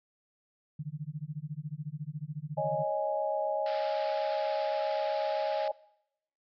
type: tone with tremolo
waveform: sine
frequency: 149.9 Hz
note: D3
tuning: 36 cents sharp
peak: -32 dBFS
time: 0.79-2.84 s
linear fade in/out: 5 ms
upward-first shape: sine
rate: 14 Hz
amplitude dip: 100%
type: chord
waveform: sine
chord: C# suspended second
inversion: none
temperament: equal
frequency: 554.4 / 622.3 / 830.6 Hz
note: C#5 / D#5 / G#5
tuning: 0 / 0 / 0 cents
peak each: -34 / -31 / -33 dBFS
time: 2.57-5.72 s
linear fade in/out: 10 ms
type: band-pass noise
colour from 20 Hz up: pink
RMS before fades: -46 dBFS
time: 3.66-5.68 s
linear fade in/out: 2 ms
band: 1200 to 5100 Hz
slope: 96 dB/octave
effects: noise-tail reverb RT60 0.8 s tail -22 dB re dry